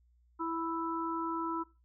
harmonic tone, 329.6 Hz, E4, in tune, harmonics 1 / 3 / 4, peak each -36 / -37 / -38 dBFS, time 0.39-1.64 s, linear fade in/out 20 ms, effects noise-tail reverb RT60 0.3 s tail -21 dB re dry + added 60 Hz sine -64 dBFS peak until 1.84 s

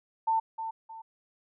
sine tone with echo, 895 Hz, A5, 29 cents sharp, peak -23 dBFS, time 0.27-0.4 s, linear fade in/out 10 ms, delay 310 ms, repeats 2, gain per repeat -9 dB, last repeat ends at 1.02 s, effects none

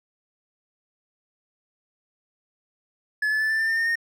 triangle tone with pitch steps, 1714 / 1731.9 / 1750 / 1768.3 / 1786.8 / 1805.5 / 1824.3 / 1843.4 Hz, A6 / A6 / A6 / A6 / A6 / A6 / A#6 / A#6, -46 / -28 / -10 / +8 / +26 / +44 / -38 / -20 cents, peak -19 dBFS, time 3.22-3.956 s, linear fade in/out 5 ms, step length 92 ms, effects none

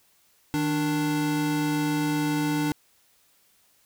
square tone pair together, 155.56 / 295.4 Hz, D#3 / D4, 0 / +10 cents, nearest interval major seventh, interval 1110 cents, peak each -30 / -25 dBFS, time 0.54-2.72 s, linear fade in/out 0 ms, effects white hiss -63 dBFS RMS until 3.85 s

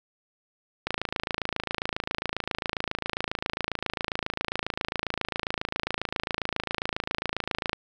click train, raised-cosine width 0.3 ms, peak -11 dBFS, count 189, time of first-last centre 0.87-7.731 s, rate 27.4 Hz, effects none

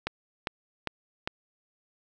click train, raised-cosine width 0.3 ms, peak -13 dBFS, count 4, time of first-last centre 0.07-1.275 s, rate 2.49 Hz, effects none

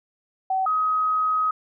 sine tone pair in turn, 760 / 1263.3 Hz, F#5 / D#6, +46 / +26 cents, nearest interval major sixth, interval 880 cents, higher second, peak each -20 / -19 dBFS, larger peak second, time 0.5-0.66 / 0.66-1.51 s, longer second, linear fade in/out 5 ms, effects none

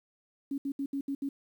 sine tone bursts at uneven times, 277.2 Hz, C#4, in tune, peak -30 dBFS, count 6, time 0.51-0.58 / 0.65-0.72 / 0.79-0.86 / 0.93-1.01 / 1.08-1.15 / 1.22-1.29 s, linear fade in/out 5 ms, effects 10-bit

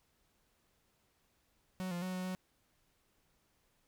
45% pulse tone with pitch steps, 185.5 / 174.6 / 184.8 / 183.7 / 185 Hz, F#3 / F3 / F#3 / F#3 / F#3, +5 / 0 / -2 / -12 / 0 cents, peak -37 dBFS, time 1.8-2.35 s, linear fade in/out 0 ms, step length 110 ms, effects pink hiss -75 dBFS RMS until 3.87 s

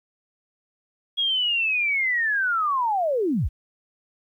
sine linear sweep, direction down, 3322 to 33.59 Hz, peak -20 dBFS, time 1.17-3.49 s, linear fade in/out 20 ms, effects 10-bit

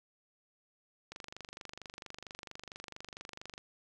click train, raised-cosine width 0.2 ms, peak -27 dBFS, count 61, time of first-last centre 1.12-3.579 s, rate 24.4 Hz, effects none

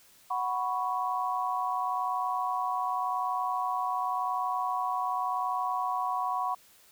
sine chord, F# suspended fourth, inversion none, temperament equal, 740 / 987.8 / 1108.7 Hz, F#5 / B5 / C#6, 0 / 0 / 0 cents, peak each -32 dBFS, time 0.3-6.55 s, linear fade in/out 10 ms, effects white hiss -59 dBFS RMS until 6.91 s

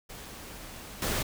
pink noise with level steps, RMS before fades -44 / -30 dBFS, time 0.09-1.23 s, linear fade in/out 10 ms, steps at 1.02 s, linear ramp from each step 2 ms, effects none

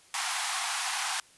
pink high-pass noise, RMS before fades -31 dBFS, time 0.14-1.2 s, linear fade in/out 2 ms, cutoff 720 Hz, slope 96 dB/octave, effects white hiss -58 dBFS RMS until 1.37 s + resampled to 24000 Hz

